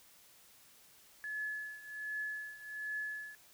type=tone with tremolo; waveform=sine; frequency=1711 Hz; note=A6; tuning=49 cents flat; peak=-35 dBFS; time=1.24-3.35 s; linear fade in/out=0 ms; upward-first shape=triangle; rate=1.3 Hz; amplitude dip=85%; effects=white hiss -62 dBFS RMS until 3.53 s